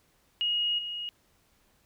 sine tone with level steps, 2879 Hz, F#7, 48 cents flat, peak -25 / -33 dBFS, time 0.41-1.09 s, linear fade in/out 0 ms, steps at 0.78 s, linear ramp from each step 10 ms, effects pink hiss -67 dBFS RMS until 1.85 s

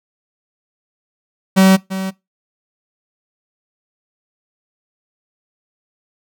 45% pulse tone with echo, 190.4 Hz, F#3, 50 cents sharp, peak -7 dBFS, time 1.56-1.77 s, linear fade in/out 20 ms, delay 340 ms, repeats 1, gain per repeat -13 dB, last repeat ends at 2.11 s, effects noise-tail reverb RT60 0.2 s tail -21 dB re dry

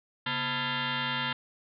sine tone with frequency modulation, 895 Hz, A5, 29 cents sharp, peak -28 dBFS, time 0.26-1.33 s, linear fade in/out 5 ms, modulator 379 Hz, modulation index 7.4, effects none

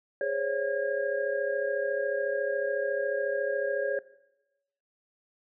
sine tone cluster, 413.9 / 527 / 561 / 1629 Hz, G#4 / C5 / C#5 / G#6, -6 / +12 / +21 / -34 cents, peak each -34 / -34 / -29 / -35 dBFS, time 0.21-3.99 s, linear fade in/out 2 ms, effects noise-tail reverb RT60 0.9 s tail -18 dB re dry

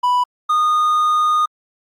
triangle tone pair in turn, 987.8 / 1229.2 Hz, B5 / D#6, 0 / -21 cents, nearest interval major third, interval 379 cents, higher second, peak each -11 dBFS, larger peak neither, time 0.03-0.24 / 0.49-1.46 s, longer second, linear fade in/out 10 ms, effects Opus 48 kbps

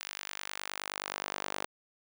sawtooth tone with high-pass filter sweep, 49.56 Hz, G1, 20 cents sharp, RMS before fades -40 dBFS, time 0-1.66 s, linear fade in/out 10 ms, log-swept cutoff 2200 to 620 Hz, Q 0.78, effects none

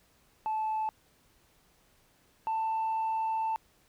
sine tone pair in turn, 871 / 887.8 Hz, A5 / A5, -18 / +15 cents, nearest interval unison, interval 33 cents, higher second, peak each -27 / -26 dBFS, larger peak second, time 0.46-0.89 / 2.47-3.56 s, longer second, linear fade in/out 0 ms, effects tanh soft clip ceiling -26 dBFS + pink hiss -66 dBFS RMS until 3.88 s

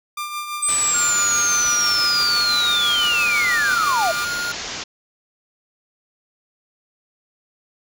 sawtooth tone with tremolo, 1193 Hz, D6, 27 cents sharp, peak -20 dBFS, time 0.17-4.25 s, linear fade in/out 5 ms, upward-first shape triangle, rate 6 Hz, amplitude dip 55%
sine linear sweep, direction down, 8240 to 622.3 Hz, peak -17 dBFS, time 0.62-4.12 s, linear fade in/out 10 ms
white low-pass noise, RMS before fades -30 dBFS, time 0.68-4.84 s, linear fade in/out 10 ms, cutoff 6900 Hz, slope 96 dB/octave
square tone, 1419 Hz, F6, 27 cents sharp, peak -24 dBFS, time 0.94-4.52 s, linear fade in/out 5 ms
effects none

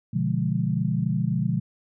sine chord, B diminished seventh, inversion none, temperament equal, 123.47 / 146.83 / 174.61 / 207.7 Hz, B2 / D3 / F3 / Ab3, 0 / 0 / 0 / 0 cents, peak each -27 / -27 / -26 / -29 dBFS, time 0.13-1.6 s, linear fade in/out 10 ms, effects none

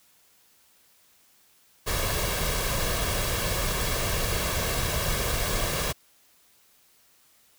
pink noise with comb filter, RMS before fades -27 dBFS, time 1.86-5.93 s, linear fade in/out 20 ms, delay 1.8 ms, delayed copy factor +0.55, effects white hiss -61 dBFS RMS until 7.58 s

